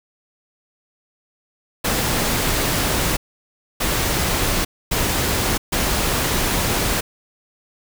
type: noise bursts at uneven times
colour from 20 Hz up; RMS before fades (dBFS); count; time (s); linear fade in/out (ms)
pink; -20; 4; 1.84-3.17 / 3.8-4.65 / 4.91-5.58 / 5.72-7.01; 10
effects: none